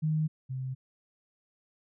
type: tone pair in turn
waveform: sine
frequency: 155.56 / 130.52 Hz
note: D#3 / C3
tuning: 0 / -4 cents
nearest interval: minor third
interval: 304 cents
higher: first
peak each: -25 / -32 dBFS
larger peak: first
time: 0.02-0.28 / 0.49-0.75 s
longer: neither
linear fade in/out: 20 ms
effects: none